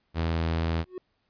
sawtooth tone, 82.1 Hz, E2, 6 cents flat, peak -21 dBFS, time 0.14-0.85 s, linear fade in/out 50 ms
triangle tone with exponential growth, 366.8 Hz, F#4, 15 cents flat, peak -28 dBFS, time 0.84-0.98 s, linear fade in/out 2 ms, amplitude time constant 30 ms
effects pink hiss -73 dBFS RMS until 1.29 s + resampled to 11025 Hz

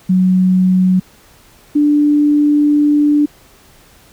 sine tone pair in turn, 185 / 294.4 Hz, F#3 / D4, 0 / +4 cents, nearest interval minor sixth, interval 804 cents, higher second, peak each -8 dBFS, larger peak neither, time 0.09-1 / 1.75-3.26 s, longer second, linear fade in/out 10 ms, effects pink hiss -46 dBFS RMS until 4.12 s

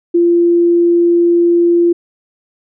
sine tone, 344 Hz, F4, 26 cents flat, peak -7 dBFS, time 0.14-1.93 s, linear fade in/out 10 ms, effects none

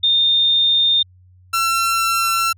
sine / sawtooth tone pair in turn, 3637 / 1350.6 Hz, A#7 / E6, -43 / +42 cents, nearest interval octave + perfect fourth, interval 1715 cents, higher first, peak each -12 dBFS, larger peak neither, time 0.03-1.03 / 1.53-2.53 s, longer neither, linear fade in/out 10 ms, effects added 91 Hz sine -46 dBFS peak until 2.57 s

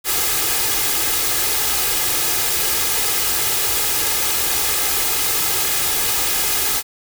white noise with comb filter, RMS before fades -19 dBFS, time 0.04-6.83 s, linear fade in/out 50 ms, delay 2.4 ms, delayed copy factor +0.6, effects none

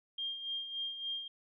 sine tone with tremolo, 3208 Hz, G7, 39 cents sharp, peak -34 dBFS, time 0.18-1.28 s, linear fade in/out 5 ms, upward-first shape sine, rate 3.5 Hz, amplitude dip 60%, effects none

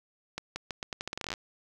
accelerating click train, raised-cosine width 0.2 ms, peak -17 dBFS, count 17, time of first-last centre 0.38-1.338 s, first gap 180 ms, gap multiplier 0.82, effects 9-bit

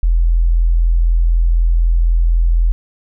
sine tone, 42 Hz, E1, 33 cents sharp, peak -9 dBFS, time 0.03-2.72 s, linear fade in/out 0 ms, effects none

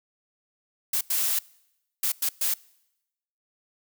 blue noise bursts at uneven times, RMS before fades -25 dBFS, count 5, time 0.93-1.01 / 1.1-1.39 / 2.03-2.12 / 2.22-2.29 / 2.41-2.54 s, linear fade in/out 5 ms, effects noise-tail reverb RT60 0.9 s tail -24 dB re dry

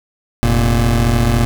25% pulse tone pair together, 43.93 / 117.5 Hz, F1 / A#2, +11 / +14 cents, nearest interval octave + perfect fourth, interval 1703 cents, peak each -11 / -10 dBFS, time 0.43-1.45 s, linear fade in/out 0 ms, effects none

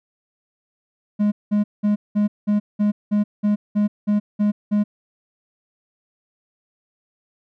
triangle tone bursts, 207.7 Hz, G#3, in tune, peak -13 dBFS, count 12, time 1.19-4.84 s, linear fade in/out 20 ms, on 130 ms, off 190 ms, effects none

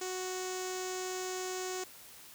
sawtooth tone with low-pass filter, 370 Hz, F#4, in tune, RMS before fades -38 dBFS, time 0.01-1.84 s, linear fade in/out 5 ms, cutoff 6900 Hz, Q 5.1, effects white hiss -53 dBFS RMS until 2.34 s

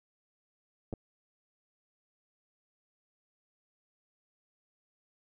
clicks, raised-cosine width 2 ms, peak -25 dBFS, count 2, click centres 0.928 / 0.937 s, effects none

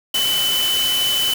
sine tone in noise, 3012 Hz, F#7, 30 cents sharp, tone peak -17 dBFS, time 0.14-1.34 s, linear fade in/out 5 ms, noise white, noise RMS -24 dBFS, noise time 0.14-1.34 s, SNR +4 dB, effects none

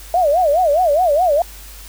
sine tone with vibrato, 650 Hz, E5, 24 cents flat, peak -11 dBFS, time 0.14-1.42 s, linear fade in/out 2 ms, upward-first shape sine, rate 4.8 Hz, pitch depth 240 cents each way, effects added 50 Hz sine -36 dBFS peak until 1.88 s + white hiss -39 dBFS RMS until 1.88 s

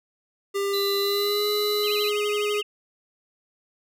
square tone with pitch glide, 398.5 to 416.1 Hz, G4 to G#4, +28 to +3 cents, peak -24 dBFS, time 0.54-2.62 s, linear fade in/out 20 ms, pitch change +75 cents, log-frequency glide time 1-1.47 s
square tone, 4003 Hz, B7, 23 cents sharp, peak -27 dBFS, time 0.73-2.1 s, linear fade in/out 10 ms
sine tone with vibrato, 2800 Hz, F7, 4 cents sharp, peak -30 dBFS, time 1.83-2.63 s, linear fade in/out 5 ms, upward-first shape sine, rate 12 Hz, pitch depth 230 cents each way
effects none

